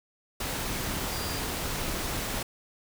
sine tone in noise, 4769 Hz, D8, 26 cents sharp, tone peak -40 dBFS, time 1.12-1.4 s, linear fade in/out 5 ms, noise pink, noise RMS -32 dBFS, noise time 0.4-2.43 s, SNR -11 dB, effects none

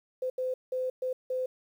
sine tone bursts at uneven times, 512 Hz, C5, 38 cents flat, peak -28 dBFS, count 5, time 0.22-0.3 / 0.38-0.54 / 0.72-0.9 / 1.02-1.13 / 1.3-1.46 s, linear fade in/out 5 ms, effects 10-bit

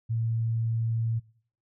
sine tone, 114 Hz, A#2, 38 cents flat, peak -25 dBFS, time 0.09-1.2 s, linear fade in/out 20 ms, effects noise-tail reverb RT60 0.5 s tail -21 dB re dry

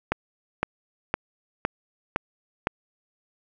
click train, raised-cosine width 0.5 ms, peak -7 dBFS, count 6, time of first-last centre 0.12-2.671 s, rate 1.96 Hz, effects none

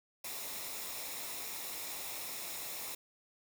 white noise with comb filter, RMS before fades -42 dBFS, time 0.24-2.95 s, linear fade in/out 5 ms, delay 0.65 ms, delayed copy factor -0.5, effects none

